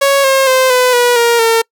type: tone with pitch steps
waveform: sawtooth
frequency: 554.4 / 536.4 / 519.1 / 502.3 / 486 / 470.2 / 455 Hz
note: C#5 / C5 / C5 / B4 / B4 / A#4 / A#4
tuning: 0 / +43 / -14 / +29 / -28 / +15 / -42 cents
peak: -4 dBFS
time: 0.01-1.62 s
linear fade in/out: 10 ms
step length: 230 ms
effects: noise-tail reverb RT60 0.1 s tail -26 dB re dry